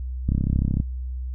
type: click train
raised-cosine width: 5 ms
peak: -10 dBFS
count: 18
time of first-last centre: 0.29-0.801 s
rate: 33.3 Hz
effects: noise-tail reverb RT60 0.1 s tail -21 dB re dry + added 63 Hz sine -27 dBFS peak until 1.34 s